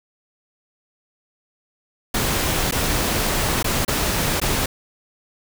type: noise with dropouts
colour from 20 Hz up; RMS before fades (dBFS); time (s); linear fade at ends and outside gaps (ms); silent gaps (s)
pink; -21; 2.14-4.66; 5; 2.712-2.722 / 3.628-3.643 / 3.85-3.879 / 4.401-4.415
effects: none